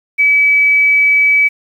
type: tone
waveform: sine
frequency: 2289 Hz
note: D7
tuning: 45 cents flat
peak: -7 dBFS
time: 0.18-1.49 s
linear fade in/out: 20 ms
effects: 7-bit